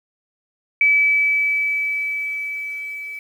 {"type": "tone with level ramp", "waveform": "sine", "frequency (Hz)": 2298, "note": "D7", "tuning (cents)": -38, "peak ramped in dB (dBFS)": [-11, -29], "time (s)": [0.81, 3.19], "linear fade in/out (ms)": 2, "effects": ["8-bit"]}